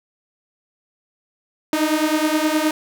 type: beating tone pair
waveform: sawtooth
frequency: 304.4 / 314 Hz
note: D#4 / D#4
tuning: -38 / +16 cents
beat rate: 9.6 Hz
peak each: -16 dBFS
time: 1.73-2.71 s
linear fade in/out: 2 ms
effects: none